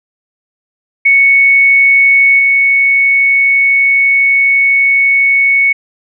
sine tone with level steps, 2217 Hz, C#7, in tune, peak -4 / -6 dBFS, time 1.05-5.73 s, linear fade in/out 10 ms, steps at 2.39 s, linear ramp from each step 2 ms, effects none

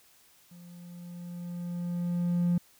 triangle tone with level ramp, 174.61 Hz, F3, in tune, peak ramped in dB -46 to -19 dBFS, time 0.51-2.58 s, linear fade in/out 5 ms, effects tanh soft clip ceiling -18 dBFS + white hiss -61 dBFS RMS until 2.79 s

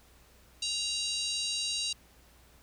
harmonic tone with a mistuned harmonic, 932.3 Hz, A#5, in tune, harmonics 3 / 4 / 5 / 6 / 7 / 8 / 9 / 10, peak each -37 / -35 / -36 / -42 / -40 / -45 / -46 / -44 dBFS, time 0.62-1.93 s, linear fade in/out 5 ms, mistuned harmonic 4, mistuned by +50 cents, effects added 60 Hz sine -61 dBFS peak until 2.62 s + pink hiss -61 dBFS RMS until 2.62 s

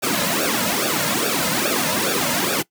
pink noise with flanger, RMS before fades -20 dBFS, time 0.02-2.63 s, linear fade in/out 20 ms, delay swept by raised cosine 0.97 to 2.67 ms, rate 2.4 Hz, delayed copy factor -1, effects noise-tail reverb RT60 0.1 s tail -21 dB re dry + high-pass 200 Hz 12 dB/octave

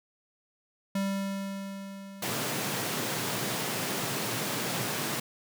square tone with exponential decay, 196 Hz, G3, in tune, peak -27 dBFS, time 0.95-3.94 s, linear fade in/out 5 ms, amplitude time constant 650 ms
pink high-pass noise, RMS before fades -32 dBFS, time 2.22-5.2 s, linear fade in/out 5 ms, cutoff 110 Hz, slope 96 dB/octave
effects none

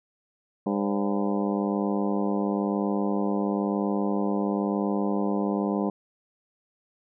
harmonic tone with a mistuned harmonic, 101 Hz, G#2, 48 cents flat, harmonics 2 / 3 / 4 / 5 / 6 / 7 / 8 / 9 / 10, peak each -26 / -30 / -32 / -34 / -36 / -37 / -38 / -39 / -40 dBFS, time 0.66-5.9 s, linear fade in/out 5 ms, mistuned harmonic 6, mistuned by -100 cents, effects none

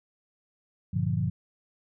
sine chord, G minor seventh, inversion none, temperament equal with one note detuned, 98 / 117.56 / 146.83 / 174.61 Hz, G2 / Bb2 / D3 / F3, 0 / +15 / 0 / 0 cents, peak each -30 dBFS, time 0.93-1.3 s, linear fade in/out 10 ms, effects none

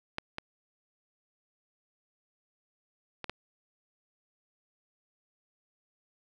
clicks, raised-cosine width 0.3 ms, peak -16 / -19 / -21 / -19 dBFS, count 4, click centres 0.184 / 0.384 / 3.243 / 3.296 s, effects none

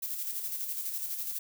violet noise with tremolo, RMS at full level -34 dBFS, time 0.02-1.39 s, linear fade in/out 10 ms, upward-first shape square, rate 12 Hz, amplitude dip 40%, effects none

